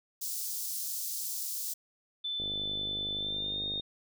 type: high-pass noise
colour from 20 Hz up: white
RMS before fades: -36 dBFS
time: 0.21-1.74 s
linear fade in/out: 10 ms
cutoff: 4700 Hz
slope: 24 dB/octave
type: tone with pitch glide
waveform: sine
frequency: 3520 to 3678 Hz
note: A7 to A#7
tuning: 0 to -24 cents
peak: -32 dBFS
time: 2.24-3.81 s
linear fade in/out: 10 ms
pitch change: +76 cents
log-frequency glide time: 3.15-3.64 s
type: click train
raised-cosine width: 2 ms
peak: -31 dBFS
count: 72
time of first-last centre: 2.4-3.798 s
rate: 50.8 Hz
effects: none